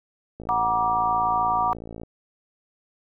click train, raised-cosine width 2 ms, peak -24 dBFS, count 93, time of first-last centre 0.4-2.034 s, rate 56.3 Hz
sine chord, Gb augmented, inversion none, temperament equal with one note detuned, 740 / 951.9 / 1174.7 Hz, Gb5 / Bb5 / D6, 0 / +36 / 0 cents, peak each -24 dBFS, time 0.49-1.73 s, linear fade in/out 0 ms
effects none

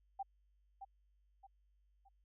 sine tone with echo, 784 Hz, G5, in tune, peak -38 dBFS, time 0.19-0.23 s, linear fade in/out 10 ms, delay 620 ms, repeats 3, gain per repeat -8 dB, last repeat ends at 2.09 s, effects added 50 Hz sine -70 dBFS peak until 2.24 s

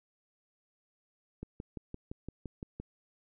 click train, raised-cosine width 3 ms, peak -27 dBFS, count 9, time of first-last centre 1.43-2.8 s, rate 5.84 Hz, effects none

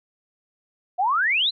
sine exponential sweep, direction up, 690 to 4186 Hz, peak -18 dBFS, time 0.98-1.51 s, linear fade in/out 20 ms, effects none

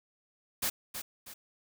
white noise with echo, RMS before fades -31 dBFS, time 0.62-0.7 s, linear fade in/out 10 ms, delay 320 ms, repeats 2, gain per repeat -8 dB, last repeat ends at 1.34 s, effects none

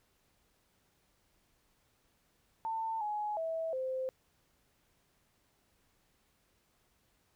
sine tone with pitch steps, 895 / 840 / 651 / 520 Hz, A5 / G#5 / E5 / C5, +29 / +19 / -22 / -11 cents, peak -33 dBFS, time 2.65-4.09 s, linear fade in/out 0 ms, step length 360 ms, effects pink hiss -73 dBFS RMS until 7.35 s

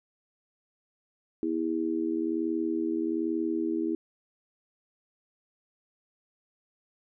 sine tone with amplitude modulation, 325 Hz, E4, 24 cents flat, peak -22 dBFS, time 1.43-3.95 s, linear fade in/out 0 ms, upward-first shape sine, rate 81.2 Hz, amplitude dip 95%, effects none

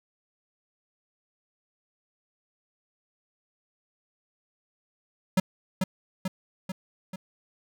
square tone with echo, 187.5 Hz, F#3, 23 cents sharp, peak -19 dBFS, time 5.37-5.4 s, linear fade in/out 5 ms, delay 440 ms, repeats 4, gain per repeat -4 dB, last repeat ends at 7.16 s, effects none

